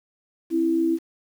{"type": "tone pair together", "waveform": "sine", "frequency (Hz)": [263.9, 330.2], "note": ["C4", "E4"], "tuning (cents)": [15, 3], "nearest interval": "major third", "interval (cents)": 388, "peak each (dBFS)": [-27, -19], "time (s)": [0.5, 0.99], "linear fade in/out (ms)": 50, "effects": ["8-bit"]}